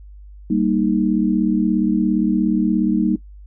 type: chord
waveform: sine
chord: Eb major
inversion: first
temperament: equal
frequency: 196 / 233.1 / 311.1 Hz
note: G3 / Bb3 / Eb4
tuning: 0 / 0 / 0 cents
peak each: -19 dBFS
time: 0.5-3.16 s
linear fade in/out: 5 ms
effects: noise-tail reverb RT60 0.1 s tail -19 dB re dry + added 50 Hz sine -37 dBFS peak until 3.46 s